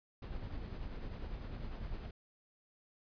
brown noise with tremolo, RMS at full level -41 dBFS, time 0.22-2.11 s, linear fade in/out 5 ms, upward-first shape sine, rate 10 Hz, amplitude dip 40%, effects resampled to 11025 Hz

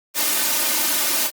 white noise with comb filter, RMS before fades -20 dBFS, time 0.14-1.31 s, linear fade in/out 50 ms, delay 3.3 ms, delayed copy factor +0.95, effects high-pass 200 Hz 12 dB/octave + Opus 48 kbps

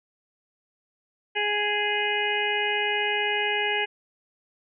harmonic tone, 415.6 Hz, G#4, 1 cent sharp, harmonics 1 / 2 / 4 / 5 / 6 / 7, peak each -30 / -30 / -30 / -30 / -30 / -30 dBFS, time 1.35-3.86 s, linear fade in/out 20 ms, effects none

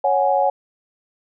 sine chord, C# suspended fourth, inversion none, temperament equal with one note detuned, 554.4 / 740 / 834 Hz, C#5 / F#5 / G#5, 0 / 0 / +7 cents, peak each -19 dBFS, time 0.04-0.5 s, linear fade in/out 5 ms, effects none

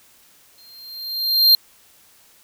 square tone with exponential growth, 4186 Hz, C8, in tune, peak -8 dBFS, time 0.58-1.55 s, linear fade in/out 2 ms, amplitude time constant 210 ms, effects white hiss -53 dBFS RMS until 2.43 s

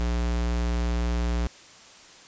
square tone, 59.1 Hz, A#1, 24 cents sharp, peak -24 dBFS, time 0-1.47 s, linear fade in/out 0 ms, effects white hiss -49 dBFS RMS until 2.27 s + resampled to 16000 Hz

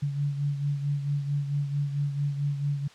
sine beating tone pair, 142.4 / 146.9 Hz, C#3 / D3, +47 / +1 cents, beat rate 4.5 Hz, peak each -26 / -34 dBFS, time 0.02-2.88 s, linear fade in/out 10 ms, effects white hiss -53 dBFS RMS until 2.94 s + low-pass 5000 Hz 12 dB/octave

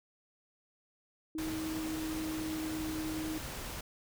sine tone with pitch glide, 316.4 to 313.9 Hz, D#4 to D#4, +29 to +15 cents, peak -35 dBFS, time 1.35-3.38 s, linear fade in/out 2 ms, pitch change -14 cents, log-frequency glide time 1.51-2.74 s
pink noise, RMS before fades -42 dBFS, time 1.38-3.81 s, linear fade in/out 5 ms
effects none

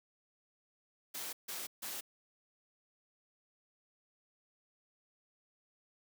white noise bursts, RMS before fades -42 dBFS, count 3, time 1.14-2.01 s, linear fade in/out 10 ms, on 190 ms, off 150 ms, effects high-pass 200 Hz 12 dB/octave

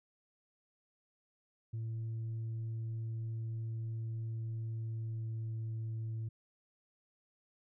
sine tone with pitch glide, 112.9 to 111.86 Hz, A2 to A2, +45 to +29 cents, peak -34 dBFS, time 1.73-6.29 s, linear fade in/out 10 ms, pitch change -16 cents, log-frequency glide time 4.35-5.64 s, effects tanh soft clip ceiling -35 dBFS

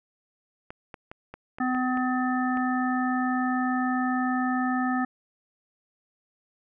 clicks, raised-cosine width 0.5 ms, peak -24 dBFS, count 8, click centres 0.705 / 0.942 / 1.115 / 1.34 / 1.585 / 1.748 / 1.973 / 2.572 s
harmonic tone, 253.8 Hz, B3, 47 cents sharp, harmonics 1 / 3 / 5 / 7, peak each -25 / -30 / -32 / -33 dBFS, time 1.6-5.05 s, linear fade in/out 5 ms
effects none

